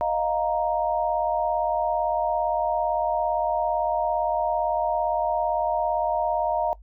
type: chord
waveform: sine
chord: Eb suspended second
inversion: none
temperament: just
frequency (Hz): 622.3 / 700 / 933.4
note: Eb5 / F5 / Bb5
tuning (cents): 0 / +4 / +2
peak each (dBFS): -26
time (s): 0.01-6.73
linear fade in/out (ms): 0
effects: noise-tail reverb RT60 0.1 s tail -18 dB re dry + added 50 Hz sine -44 dBFS peak until 6.82 s